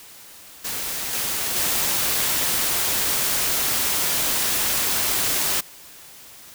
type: noise with level steps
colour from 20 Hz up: white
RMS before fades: -28 / -25 / -22 dBFS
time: 0.64-5.61 s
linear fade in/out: 10 ms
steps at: 1.13 / 1.56 s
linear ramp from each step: 2 ms
effects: white hiss -44 dBFS RMS until 6.54 s